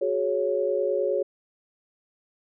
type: chord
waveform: sine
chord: F# suspended second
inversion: none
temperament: equal with one note detuned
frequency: 370 / 419.6 / 554.4 Hz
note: F#4 / G#4 / C#5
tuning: 0 / +18 / 0 cents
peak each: -28 / -27 / -25 dBFS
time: 0.01-1.23 s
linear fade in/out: 10 ms
effects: none